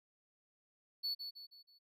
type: tone with echo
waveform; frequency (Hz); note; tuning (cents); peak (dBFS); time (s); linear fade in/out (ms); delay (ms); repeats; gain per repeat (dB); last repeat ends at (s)
triangle; 4435; C#8; 0; -34; 1.03-1.15; 20; 160; 4; -7; 1.79
effects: none